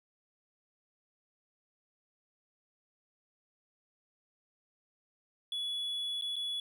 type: tone with dropouts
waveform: triangle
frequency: 3400 Hz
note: G#7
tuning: 40 cents sharp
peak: -32 dBFS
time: 5.52-6.6 s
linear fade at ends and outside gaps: 2 ms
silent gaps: 6.212-6.221 / 6.358-6.364 s
effects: none